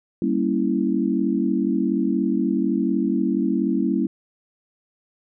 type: chord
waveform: sine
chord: G diminished seventh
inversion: none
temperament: equal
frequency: 196 / 233.1 / 277.2 / 329.6 Hz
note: G3 / Bb3 / Db4 / Fb4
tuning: 0 / 0 / 0 / 0 cents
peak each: -24 dBFS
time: 0.22-4.07 s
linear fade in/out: 2 ms
effects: none